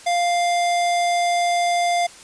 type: tone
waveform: square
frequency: 698.5 Hz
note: F5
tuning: in tune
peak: -18 dBFS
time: 0.06-2.07 s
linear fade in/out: 10 ms
effects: white hiss -43 dBFS RMS until 2.23 s + resampled to 22050 Hz